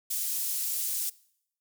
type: high-pass noise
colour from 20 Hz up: pink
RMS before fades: -31 dBFS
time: 0.1-1.1 s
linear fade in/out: 10 ms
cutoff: 8900 Hz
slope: 12 dB/octave
effects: noise-tail reverb RT60 0.7 s tail -22 dB re dry